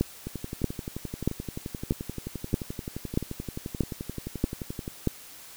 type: two click trains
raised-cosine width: 3 ms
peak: -10 / -20 dBFS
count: 9 / 54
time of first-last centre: 0.01-5.073 / 0.27-4.879 s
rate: 1.58 / 11.5 Hz
effects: white hiss -47 dBFS RMS until 5.56 s